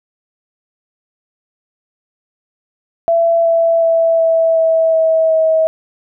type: tone with pitch steps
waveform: sine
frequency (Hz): 670 / 665 / 660 / 655.1 / 650.2 / 645.3 / 640.5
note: E5 / E5 / E5 / E5 / E5 / E5 / E5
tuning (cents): +28 / +15 / +2 / -11 / -24 / -37 / -50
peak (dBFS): -9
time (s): 3.08-5.67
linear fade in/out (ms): 0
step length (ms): 370
effects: none